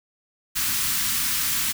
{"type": "band-stop noise", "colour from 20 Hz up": "white", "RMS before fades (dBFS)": -24, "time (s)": [0.55, 1.73], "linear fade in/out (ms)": 20, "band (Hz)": [260, 1100], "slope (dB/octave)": 24, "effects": []}